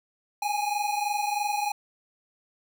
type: tone pair together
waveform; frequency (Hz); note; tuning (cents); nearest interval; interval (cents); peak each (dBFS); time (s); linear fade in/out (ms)
square; 819.9 / 843; G#5 / G#5; -22 / +26; unison; 48; -28 / -31; 0.42-1.72; 5
effects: none